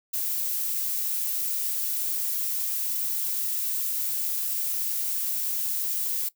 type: noise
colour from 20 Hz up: violet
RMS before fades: -28 dBFS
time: 0.13-6.29 s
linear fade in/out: 10 ms
effects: noise-tail reverb RT60 0.1 s tail -18 dB re dry